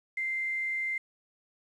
sine tone with quantisation, 2088 Hz, C7, 4 cents flat, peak -29 dBFS, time 0.17-0.98 s, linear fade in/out 5 ms, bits 9, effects resampled to 22050 Hz

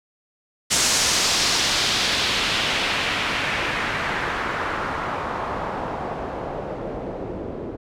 white noise with low-pass filter sweep, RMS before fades -24 dBFS, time 0.7-7.77 s, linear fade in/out 20 ms, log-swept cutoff 7200 to 390 Hz, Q 1.4, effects none

